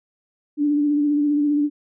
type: tone with vibrato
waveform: sine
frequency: 292.9 Hz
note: D4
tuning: 5 cents flat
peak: -16 dBFS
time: 0.57-1.7 s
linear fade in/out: 50 ms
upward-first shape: sine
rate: 15 Hz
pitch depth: 29 cents each way
effects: none